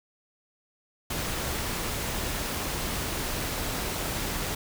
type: noise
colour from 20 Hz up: pink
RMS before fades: -31 dBFS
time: 1.1-4.55 s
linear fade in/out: 5 ms
effects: none